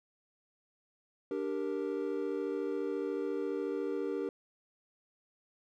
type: chord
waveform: triangle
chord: G minor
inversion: second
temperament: equal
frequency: 293.7 / 392 / 466.2 Hz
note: D4 / G4 / Bb4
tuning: 0 / 0 / 0 cents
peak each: -36 / -34 / -35 dBFS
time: 1.31-4.29 s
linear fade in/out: 2 ms
effects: none